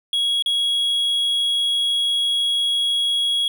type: tone with dropouts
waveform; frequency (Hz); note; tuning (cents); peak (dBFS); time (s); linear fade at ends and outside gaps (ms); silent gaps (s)
triangle; 3322; G#7; 0; -16; 0.13-3.48; 2; 0.424-0.46
effects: none